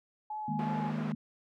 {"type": "tone with vibrato", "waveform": "sine", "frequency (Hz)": 848, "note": "G#5", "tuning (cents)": 36, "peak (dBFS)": -35, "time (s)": [0.3, 0.9], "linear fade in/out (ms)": 5, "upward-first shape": "sine", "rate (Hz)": 3, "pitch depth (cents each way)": 17}
{"type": "chord", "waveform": "sine", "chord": "D# suspended fourth", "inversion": "none", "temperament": "just", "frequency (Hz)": [155.56, 207.4, 233.3], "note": ["D#3", "G#3", "A#3"], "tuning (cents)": [0, -2, 2], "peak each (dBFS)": -36, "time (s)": [0.48, 1.15], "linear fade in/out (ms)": 5}
{"type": "band-pass noise", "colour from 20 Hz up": "pink", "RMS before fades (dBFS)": -43, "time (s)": [0.59, 1.12], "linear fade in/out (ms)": 0, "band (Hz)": [260, 1700], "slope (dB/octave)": 12}
{"effects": []}